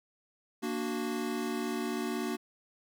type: chord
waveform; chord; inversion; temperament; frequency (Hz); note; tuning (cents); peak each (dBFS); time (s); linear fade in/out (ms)
square; Bb augmented; none; equal; 233.1 / 293.7 / 370; Bb3 / D4 / F#4; 0 / 0 / 0; -36 / -38 / -37; 0.62-2.37; 20
effects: none

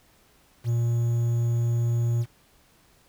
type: tone with quantisation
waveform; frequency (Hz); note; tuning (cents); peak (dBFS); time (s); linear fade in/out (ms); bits
triangle; 118; A#2; +22; -19; 0.64-2.26; 50; 8
effects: pink hiss -60 dBFS RMS until 3.08 s

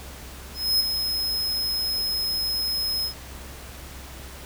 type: tone with ADSR envelope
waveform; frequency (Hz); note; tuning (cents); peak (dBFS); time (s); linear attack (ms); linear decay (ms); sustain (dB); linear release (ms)
45% pulse; 5130; E8; -48; -17; 0.54-3.14; 260; 13; -7; 96
effects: added 66 Hz sine -41 dBFS peak until 4.45 s + pink hiss -42 dBFS RMS until 4.45 s

